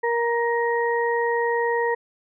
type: harmonic tone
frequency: 469.6 Hz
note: A#4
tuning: 13 cents sharp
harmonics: 1 / 2 / 4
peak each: -22 / -25 / -27 dBFS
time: 0.03-1.95 s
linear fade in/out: 10 ms
effects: none